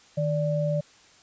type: tone pair together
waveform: sine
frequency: 154.7 / 585.1 Hz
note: D#3 / D5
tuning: -10 / -7 cents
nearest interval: octave + major seventh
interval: 2303 cents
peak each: -25 / -26 dBFS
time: 0.17-0.81 s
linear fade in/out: 10 ms
effects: white hiss -55 dBFS RMS until 1.22 s + resampled to 16000 Hz